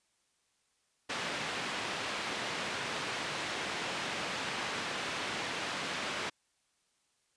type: band-pass noise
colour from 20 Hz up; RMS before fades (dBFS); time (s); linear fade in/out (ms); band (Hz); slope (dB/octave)
white; -37; 1.09-6.3; 10; 130 to 2900; 12
effects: white hiss -75 dBFS RMS until 7.36 s + resampled to 22050 Hz